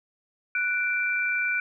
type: tone pair together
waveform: sine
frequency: 1480 / 2349 Hz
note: F#6 / D7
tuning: 0 / 0 cents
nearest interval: minor sixth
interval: 800 cents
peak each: -26 dBFS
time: 0.55-1.6 s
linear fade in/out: 2 ms
effects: none